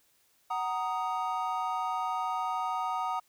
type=chord; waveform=triangle; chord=D# minor; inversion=first; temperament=just; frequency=746.7 / 933.4 / 1244.5 Hz; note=F#5 / A#5 / D#6; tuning=+16 / +2 / 0 cents; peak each=-32 dBFS; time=0.5-3.2 s; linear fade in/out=10 ms; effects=white hiss -68 dBFS RMS until 3.28 s